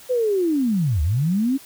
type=linear two-way sweep; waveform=sine; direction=down then up; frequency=516 to 69.3 to 280.6 Hz; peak=-17 dBFS; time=0.09-1.58 s; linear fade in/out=20 ms; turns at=1.02 s; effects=white hiss -45 dBFS RMS until 1.65 s